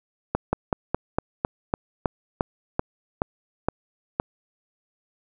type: slowing click train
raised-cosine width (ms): 1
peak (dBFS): -7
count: 13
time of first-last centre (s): 0.35-4.199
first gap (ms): 180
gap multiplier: 1.1
effects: none